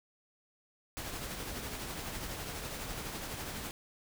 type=noise with tremolo; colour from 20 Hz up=pink; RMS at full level=-39 dBFS; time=0.97-3.71 s; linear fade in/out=0 ms; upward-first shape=triangle; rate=12 Hz; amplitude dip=40%; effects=none